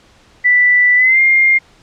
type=tone with pitch glide; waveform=sine; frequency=1975.5 to 2117 Hz; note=B6 to C7; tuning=0 to +20 cents; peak=-7 dBFS; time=0.44-1.59 s; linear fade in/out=20 ms; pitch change=+120 cents; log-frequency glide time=0.96-1.2 s; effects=pink hiss -48 dBFS RMS until 1.82 s + low-pass 6000 Hz 12 dB/octave